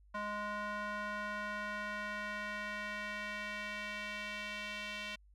square tone with band-pass filter sweep, 208.1 Hz, G#3, 4 cents sharp, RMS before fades -41 dBFS, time 0.14-5.16 s, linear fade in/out 10 ms, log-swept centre 1200 to 2700 Hz, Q 2, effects added 50 Hz sine -60 dBFS peak until 5.34 s

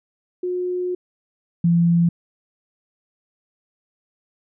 sine tone pair in turn, 360.9 / 170.32 Hz, F#4 / F3, -43 / -43 cents, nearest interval octave + minor second, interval 1300 cents, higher first, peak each -21 / -13 dBFS, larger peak second, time 0.43-0.95 / 1.64-2.09 s, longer first, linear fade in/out 5 ms, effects none

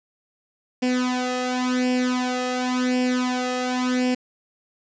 sawtooth tone with flanger, 251.5 Hz, B3, 32 cents sharp, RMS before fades -23 dBFS, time 0.82-4.15 s, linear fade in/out 10 ms, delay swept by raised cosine 0.38 to 1.58 ms, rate 0.92 Hz, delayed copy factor +0.85, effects resampled to 16000 Hz + 7-bit

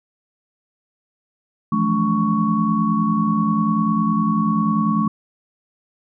sine tone cluster, 165.6 / 175.7 / 214.8 / 286.6 / 1114 Hz, E3 / F3 / A3 / D4 / C#6, +8 / +11 / -41 / -42 / +8 cents, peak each -25 / -25 / -18 / -27 / -22 dBFS, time 1.72-5.08 s, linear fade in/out 5 ms, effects none

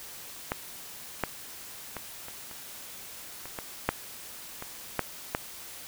clicks, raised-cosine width 0.5 ms, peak -13 / -11 / -20 / -26 / -29 / -25 / -19 / -8 / -22 / -10 / -11 dBFS, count 11, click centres 0.519 / 1.237 / 1.967 / 2.284 / 2.513 / 3.456 / 3.588 / 3.89 / 4.624 / 4.993 / 5.349 s, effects white hiss -44 dBFS RMS until 5.87 s

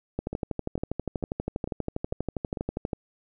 two click trains, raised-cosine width 2 ms, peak -19 / -15 dBFS, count 6 / 35, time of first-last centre 0.33-2.572 / 0.19-2.932 s, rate 2.23 / 12.4 Hz, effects none

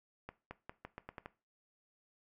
accelerating click train, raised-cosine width 0.5 ms, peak -29 dBFS, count 8, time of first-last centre 0.29-1.259 s, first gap 220 ms, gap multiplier 0.84, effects noise-tail reverb RT60 0.3 s tail -17 dB re dry

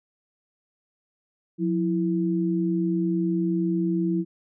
sine tone pair together, 178.9 / 330.2 Hz, F3 / E4, +42 / +3 cents, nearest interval major seventh, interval 1061 cents, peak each -24 dBFS, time 1.58-4.25 s, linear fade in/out 50 ms, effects none

